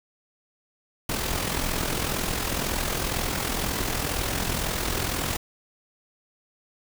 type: noise with amplitude modulation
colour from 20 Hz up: pink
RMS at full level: -25 dBFS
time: 1.09-5.37 s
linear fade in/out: 5 ms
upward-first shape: sine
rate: 42 Hz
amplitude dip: 55%
effects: none